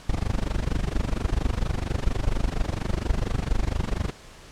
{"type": "noise with amplitude modulation", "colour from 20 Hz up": "brown", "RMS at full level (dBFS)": -21, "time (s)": [0.09, 4.12], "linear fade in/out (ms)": 5, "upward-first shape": "sine", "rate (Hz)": 24.3, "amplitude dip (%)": 100, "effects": ["pink hiss -47 dBFS RMS until 4.51 s", "low-pass 8000 Hz 12 dB/octave"]}